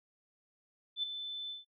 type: tone with ADSR envelope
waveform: sine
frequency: 3520 Hz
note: A7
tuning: in tune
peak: -29 dBFS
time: 0.96-1.65 s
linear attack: 72 ms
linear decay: 8 ms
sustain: -9 dB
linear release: 150 ms
effects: noise-tail reverb RT60 0.1 s tail -26 dB re dry